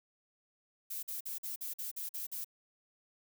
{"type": "noise bursts", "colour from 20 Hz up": "violet", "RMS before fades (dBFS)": -40, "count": 9, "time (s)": [0.9, 2.446], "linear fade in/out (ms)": 10, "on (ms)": 130, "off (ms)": 47, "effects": []}